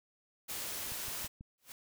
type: noise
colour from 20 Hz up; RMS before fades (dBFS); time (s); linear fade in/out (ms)
white; -40; 0.48-1.28; 20
type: click train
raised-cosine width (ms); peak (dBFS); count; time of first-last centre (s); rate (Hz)
5; -36; 4; 0.92-1.409; 6.13
type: noise with exponential growth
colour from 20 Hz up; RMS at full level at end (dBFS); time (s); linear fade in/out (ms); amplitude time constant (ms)
white; -45; 1.58-1.72; 0; 29
effects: none